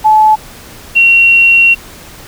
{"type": "tone pair in turn", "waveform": "sine", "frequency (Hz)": [863, 2740], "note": ["A5", "F7"], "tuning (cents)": [-34, -34], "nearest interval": "octave + minor sixth", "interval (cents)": 2000, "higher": "second", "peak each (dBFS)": -3, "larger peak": "neither", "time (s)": [[0.04, 0.36], [0.95, 1.75]], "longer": "second", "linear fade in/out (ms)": 20, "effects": ["pink hiss -33 dBFS RMS until 2.27 s"]}